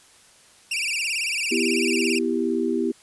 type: tone with vibrato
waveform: sawtooth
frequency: 2537 Hz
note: D#7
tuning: 33 cents sharp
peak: -20 dBFS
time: 0.71-2.19 s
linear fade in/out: 5 ms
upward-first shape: sine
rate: 18 Hz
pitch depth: 180 cents each way
type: chord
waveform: sine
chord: E minor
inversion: second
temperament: equal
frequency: 246.9 / 329.6 / 392 Hz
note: B3 / E4 / G4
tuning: 0 / 0 / 0 cents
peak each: -25 dBFS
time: 1.51-2.92 s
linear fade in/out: 10 ms
effects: white hiss -53 dBFS RMS until 3.02 s + resampled to 24000 Hz